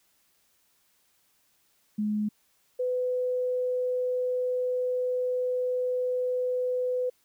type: tone pair in turn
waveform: sine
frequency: 210.9 / 501.6 Hz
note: G#3 / B4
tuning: +27 / +27 cents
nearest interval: octave + minor third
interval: 1500 cents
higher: second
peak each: -25 dBFS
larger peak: neither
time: 1.98-2.29 / 2.79-7.1 s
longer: second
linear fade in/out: 10 ms
effects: white hiss -68 dBFS RMS until 7.24 s